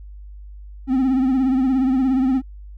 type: tone with vibrato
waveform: triangle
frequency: 261.6 Hz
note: C4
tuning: in tune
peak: -13 dBFS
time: 0.87-2.42 s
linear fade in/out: 50 ms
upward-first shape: triangle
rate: 17 Hz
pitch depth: 80 cents each way
effects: added 50 Hz sine -35 dBFS peak until 2.77 s